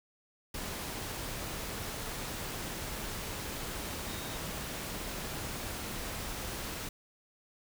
sine tone in noise, 3728 Hz, A#7, 1 cent flat, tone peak -49 dBFS, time 4.08-4.37 s, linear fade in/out 5 ms, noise pink, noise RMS -39 dBFS, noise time 0.54-6.89 s, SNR -13 dB, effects none

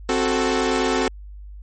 sawtooth chord, F# diminished, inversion second, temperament equal with one note detuned, 262.8 / 370 / 440 Hz, C4 / F#4 / A4, +8 / 0 / 0 cents, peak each -19 dBFS, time 0.09-1.08 s, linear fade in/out 2 ms, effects added 50 Hz sine -35 dBFS peak until 1.62 s + MP3 32 kbps

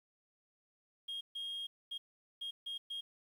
sine tone bursts at uneven times, 3248 Hz, G#7, 39 cents flat, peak -37 dBFS, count 6, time 1.08-1.21 / 1.35-1.67 / 1.91-1.98 / 2.41-2.51 / 2.66-2.78 / 2.9-3.01 s, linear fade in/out 10 ms, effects tanh soft clip ceiling -37 dBFS + 11-bit

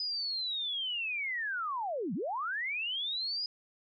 sine linear two-way sweep, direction down then up, 5020 to 155.56 to 5020 Hz, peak -32 dBFS, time 0-3.46 s, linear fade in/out 2 ms, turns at 2.14 s, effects none

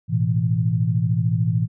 sine chord, A suspended second, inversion none, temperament equal, 110 / 123.47 / 164.81 Hz, A2 / B2 / E3, 0 / 0 / 0 cents, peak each -21 / -22 / -22 dBFS, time 0.08-1.68 s, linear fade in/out 50 ms, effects none

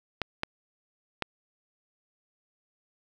clicks, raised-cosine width 0.3 ms, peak -12 dBFS, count 3, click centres 0.217 / 0.434 / 1.223 s, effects 9-bit

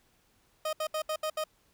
30% pulse tone bursts at uneven times, 622.3 Hz, D#5, in tune, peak -27 dBFS, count 6, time 0.65-0.73 / 0.8-0.87 / 0.94-1.02 / 1.09-1.16 / 1.23-1.3 / 1.37-1.44 s, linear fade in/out 5 ms, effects pink hiss -68 dBFS RMS until 1.73 s

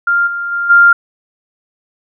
sine tone with level steps, 1396.9 Hz, F6, in tune, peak -9 / -17 / -14 / -3 dBFS, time 0.07-0.93 s, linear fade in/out 5 ms, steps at 0.26 / 0.51 / 0.69 s, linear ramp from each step 20 ms, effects none

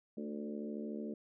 harmonic tone with a mistuned harmonic, 73.42 Hz, D2, in tune, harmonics 3 / 4 / 5 / 6 / 7 / 8, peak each -41 / -46 / -47 / -48 / -53 / -52 dBFS, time 0.17-1.14 s, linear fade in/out 5 ms, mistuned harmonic 5, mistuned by -24 cents, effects none

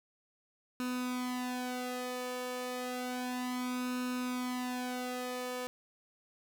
sawtooth tone with flanger, 250.2 Hz, B3, 23 cents sharp, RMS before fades -37 dBFS, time 0.8-5.67 s, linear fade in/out 0 ms, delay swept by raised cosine 0.75 to 1.75 ms, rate 0.31 Hz, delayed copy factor +0.8, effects none

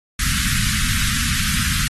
pink band-stop noise, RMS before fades -20 dBFS, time 0.19-1.88 s, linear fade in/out 5 ms, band 230 to 1300 Hz, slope 48 dB/octave, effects AAC 32 kbps

